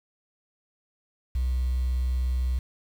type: tone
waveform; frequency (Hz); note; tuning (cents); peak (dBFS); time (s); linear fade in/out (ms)
sine; 63.1; B1; +38; -21; 1.35-2.59; 5
effects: tanh soft clip ceiling -21 dBFS + 8-bit